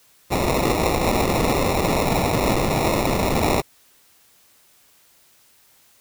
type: noise with sample-and-hold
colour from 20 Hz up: violet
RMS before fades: -20 dBFS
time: 0.3-3.62 s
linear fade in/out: 20 ms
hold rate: 1575 Hz
effects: white hiss -56 dBFS RMS until 6 s